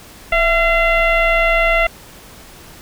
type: tone with frequency modulation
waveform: sine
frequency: 1360 Hz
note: F6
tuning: 46 cents flat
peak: -11 dBFS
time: 0.32-1.87 s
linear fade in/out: 5 ms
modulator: 695 Hz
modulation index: 1.8
effects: pink hiss -40 dBFS RMS until 2.81 s

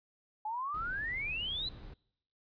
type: exponential sweep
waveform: sine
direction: up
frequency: 837 to 4084 Hz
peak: -34 dBFS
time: 0.45-1.69 s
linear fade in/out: 5 ms
type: noise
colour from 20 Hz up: brown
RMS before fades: -47 dBFS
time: 0.74-1.94 s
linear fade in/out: 5 ms
effects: noise-tail reverb RT60 0.8 s tail -25 dB re dry + resampled to 11025 Hz

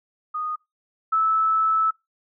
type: tone pair in turn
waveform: sine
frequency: 1237 / 1308.1 Hz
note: D#6 / E6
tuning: -10 / -14 cents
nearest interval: minor second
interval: 96 cents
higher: second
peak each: -25 / -17 dBFS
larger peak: second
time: 0.34-0.56 / 1.12-1.91 s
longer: second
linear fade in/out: 10 ms
effects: noise-tail reverb RT60 0.2 s tail -23 dB re dry

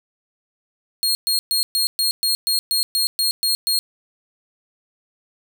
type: tone bursts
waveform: sawtooth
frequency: 4274 Hz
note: C8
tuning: 36 cents sharp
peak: -14 dBFS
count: 12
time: 1.03-3.79 s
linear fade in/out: 0 ms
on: 120 ms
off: 120 ms
effects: none

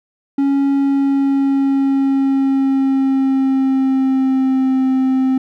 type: tone with pitch glide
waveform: triangle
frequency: 277.2 to 261.9 Hz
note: C#4 to C4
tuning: 0 to +2 cents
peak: -10 dBFS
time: 0.38-5.38 s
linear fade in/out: 5 ms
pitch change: -98 cents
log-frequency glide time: 0.72-4.88 s
effects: none

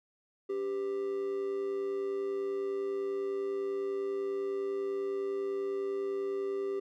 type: tone with amplitude modulation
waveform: triangle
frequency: 394.2 Hz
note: G4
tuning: 10 cents sharp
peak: -27 dBFS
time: 0.49-6.8 s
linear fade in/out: 10 ms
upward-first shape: sine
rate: 110 Hz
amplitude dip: 50%
effects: none

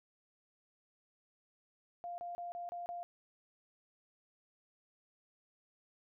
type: tone bursts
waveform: sine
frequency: 698.5 Hz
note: F5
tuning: in tune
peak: -40 dBFS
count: 6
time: 2.04-3.03 s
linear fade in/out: 0 ms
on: 140 ms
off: 30 ms
effects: none

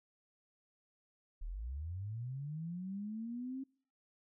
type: linear sweep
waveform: sine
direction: up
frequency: 33.4 to 270.4 Hz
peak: -39 dBFS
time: 1.41-3.64 s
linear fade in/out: 10 ms
effects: noise-tail reverb RT60 0.5 s tail -26 dB re dry

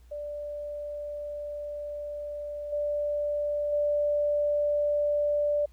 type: tone with level steps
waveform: sine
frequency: 587.3 Hz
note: D5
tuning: in tune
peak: -33 / -26 / -23 dBFS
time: 0.11-5.66 s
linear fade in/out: 10 ms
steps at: 2.72 / 3.72 s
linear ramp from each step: 10 ms
effects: added 60 Hz sine -51 dBFS peak until 5.72 s + pink hiss -67 dBFS RMS until 5.72 s

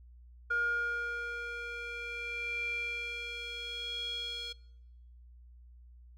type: tone with band-pass filter sweep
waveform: square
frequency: 473.6 Hz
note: A#4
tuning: 27 cents sharp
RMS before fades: -37 dBFS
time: 0.5-4.53 s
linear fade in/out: 10 ms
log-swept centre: 1400 to 3700 Hz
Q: 7
effects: noise-tail reverb RT60 0.9 s tail -25 dB re dry + added 60 Hz sine -52 dBFS peak until 6.17 s

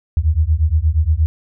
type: beating tone pair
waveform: sine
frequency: 74.5 / 83 Hz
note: D2 / E2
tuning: +25 / +12 cents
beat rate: 8.5 Hz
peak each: -15 dBFS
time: 0.17-1.26 s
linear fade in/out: 0 ms
effects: none

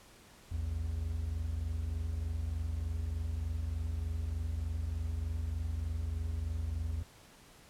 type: tone pair together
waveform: triangle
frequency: 58.78 / 82.1 Hz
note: A#1 / E2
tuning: +15 / -6 cents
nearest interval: tritone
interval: 579 cents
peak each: -37 / -32 dBFS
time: 0.51-7.03 s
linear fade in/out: 10 ms
effects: pink hiss -58 dBFS RMS until 7.69 s + low-pass 12000 Hz 12 dB/octave

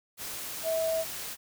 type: tone in noise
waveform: sine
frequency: 648 Hz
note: E5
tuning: 30 cents flat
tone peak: -26 dBFS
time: 0.63-1.05 s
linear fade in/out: 50 ms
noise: white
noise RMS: -38 dBFS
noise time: 0.17-1.37 s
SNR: +9 dB
effects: none

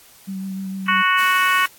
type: tone with vibrato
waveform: sine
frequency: 191.7 Hz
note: G3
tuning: 38 cents flat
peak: -25 dBFS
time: 0.27-1.03 s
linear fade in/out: 20 ms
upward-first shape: sine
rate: 6.6 Hz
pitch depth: 18 cents each way
type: harmonic tone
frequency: 370 Hz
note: F#4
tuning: in tune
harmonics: 3 / 4 / 5 / 6 / 7 / 8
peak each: -18 / -20 / -22 / -24 / -25 / -26 dBFS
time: 0.88-1.66 s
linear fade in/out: 5 ms
type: high-pass noise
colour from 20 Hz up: white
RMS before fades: -33 dBFS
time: 1.17-1.68 s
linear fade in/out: 20 ms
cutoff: 120 Hz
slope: 48 dB/octave
effects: white hiss -48 dBFS RMS until 1.78 s + AAC 64 kbps

